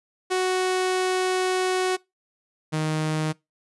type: tone pair in turn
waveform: sawtooth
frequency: 370.4 / 155.73 Hz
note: F#4 / D#3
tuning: +2 / +2 cents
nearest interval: octave + minor third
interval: 1500 cents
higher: first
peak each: -17 / -19 dBFS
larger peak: first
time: 0.3-1.97 / 2.72-3.33 s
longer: first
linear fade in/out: 20 ms
effects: noise-tail reverb RT60 0.2 s tail -23 dB re dry + resampled to 24000 Hz